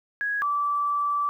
sine tone pair in turn, 1661.2 / 1160.3 Hz, G#6 / D6, 0 / -21 cents, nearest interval tritone, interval 621 cents, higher first, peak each -24 / -22 dBFS, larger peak second, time 0.21-0.42 / 0.42-1.29 s, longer second, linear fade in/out 0 ms, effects 10-bit

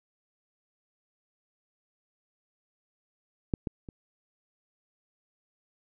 clicks, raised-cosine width 3 ms, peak -13 / -18 / -29 dBFS, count 3, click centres 3.538 / 3.672 / 3.888 s, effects none

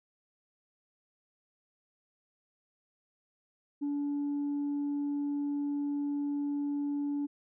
sine tone, 287.5 Hz, D4, 37 cents flat, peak -28 dBFS, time 3.81-7.27 s, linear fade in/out 20 ms, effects tanh soft clip ceiling -28 dBFS

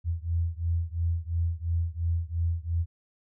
sine beating tone pair, 83 / 85.9 Hz, E2 / F2, +12 / -28 cents, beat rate 2.9 Hz, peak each -28 / -29 dBFS, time 0.04-2.86 s, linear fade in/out 50 ms, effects none

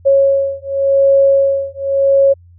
sine beating tone pair, 549 / 549.89 Hz, C#5 / C#5, -17 / -14 cents, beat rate 0.89 Hz, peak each -12 dBFS, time 0.05-2.34 s, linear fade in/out 20 ms, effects added 87 Hz sine -40 dBFS peak until 2.58 s

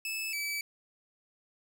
sawtooth tone pair in turn, 2614 / 2301 Hz, E7 / D7, -15 / -36 cents, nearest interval major second, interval 221 cents, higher first, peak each -30 / -29 dBFS, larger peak second, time 0.05-0.33 / 0.33-0.61 s, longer neither, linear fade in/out 2 ms, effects none

